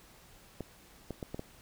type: clicks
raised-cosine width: 2 ms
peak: -24 dBFS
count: 5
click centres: 0.607 / 1.107 / 1.228 / 1.345 / 1.394 s
effects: pink hiss -58 dBFS RMS until 1.61 s